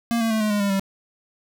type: tone with pitch steps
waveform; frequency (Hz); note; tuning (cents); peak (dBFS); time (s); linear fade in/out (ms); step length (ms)
square; 233.1 / 226.2 / 219.5 / 213 / 206.7 / 200.6 / 194.66; A#3 / A3 / A3 / G#3 / G#3 / G3 / G3; 0 / +48 / -4 / +44 / -8 / +40 / -12; -20; 0.11-0.796; 0; 98
effects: none